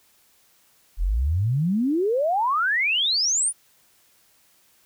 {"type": "exponential sweep", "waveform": "sine", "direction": "up", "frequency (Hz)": [38.1, 10010], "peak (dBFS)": -19, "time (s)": [0.97, 3.53], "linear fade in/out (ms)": 50, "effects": ["white hiss -60 dBFS RMS until 4.85 s"]}